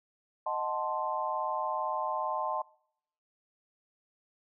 sine chord, D# diminished seventh, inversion none, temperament equal, 622.3 / 740 / 880 / 1046.5 Hz, D#5 / F#5 / A5 / C6, 0 / 0 / 0 / 0 cents, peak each -36 / -38 / -34 / -34 dBFS, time 0.46-2.62 s, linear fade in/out 5 ms, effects noise-tail reverb RT60 0.7 s tail -24 dB re dry

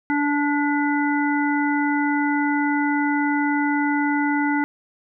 harmonic tone with a mistuned harmonic, 290.6 Hz, D4, 18 cents flat, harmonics 1 / 3 / 5 / 7, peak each -20 / -25 / -27 / -28 dBFS, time 0.1-4.64 s, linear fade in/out 0 ms, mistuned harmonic 7, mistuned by -27 cents, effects none

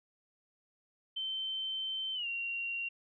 sine tone with pitch glide, 3094 to 2756 Hz, G7 to F7, -23 to -24 cents, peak -34 dBFS, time 1.16-2.89 s, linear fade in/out 10 ms, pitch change -201 cents, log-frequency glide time 2.14-2.27 s, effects none

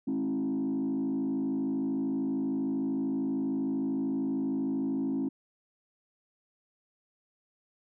sine tone with frequency modulation, 269.4 Hz, C#4, 49 cents flat, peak -26 dBFS, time 0.07-5.29 s, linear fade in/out 10 ms, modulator 53 Hz, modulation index 1, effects tanh soft clip ceiling -25 dBFS

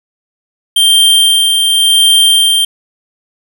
square tone with tremolo, 3165 Hz, G7, 16 cents sharp, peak -5 dBFS, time 0.76-2.65 s, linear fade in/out 5 ms, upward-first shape sine, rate 0.9 Hz, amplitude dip 35%, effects none

